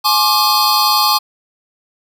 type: tone cluster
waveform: square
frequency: 844 / 1074 / 1185 / 4278 / 4769 Hz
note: G#5 / C6 / D6 / C8 / D8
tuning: +28 / +45 / +15 / +38 / +26 cents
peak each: -18 dBFS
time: 0.04-1.19 s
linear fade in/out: 20 ms
effects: none